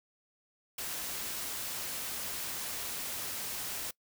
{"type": "noise", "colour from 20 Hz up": "white", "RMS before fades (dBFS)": -38, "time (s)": [0.78, 3.91], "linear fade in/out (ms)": 5, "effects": ["noise-tail reverb RT60 0.1 s tail -23 dB re dry"]}